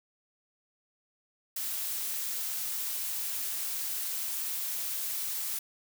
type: noise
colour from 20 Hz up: blue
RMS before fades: -34 dBFS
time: 1.56-5.59 s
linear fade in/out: 5 ms
effects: none